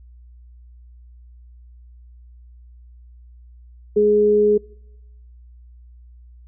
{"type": "tone pair together", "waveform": "sine", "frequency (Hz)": [209.2, 418.3], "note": ["G#3", "G#4"], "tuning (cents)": [13, 12], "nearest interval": "octave", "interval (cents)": 1199, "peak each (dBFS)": [-23, -12], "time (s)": [3.96, 4.58], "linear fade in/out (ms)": 10, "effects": ["noise-tail reverb RT60 0.9 s tail -25 dB re dry", "added 60 Hz sine -42 dBFS peak until 6.47 s"]}